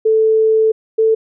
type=tone pair in turn; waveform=sine; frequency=440 / 443.1 Hz; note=A4 / A4; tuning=0 / +12 cents; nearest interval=unison; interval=12 cents; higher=second; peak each=-9 dBFS; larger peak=neither; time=0.05-0.72 / 0.98-1.15 s; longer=first; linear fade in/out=10 ms; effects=none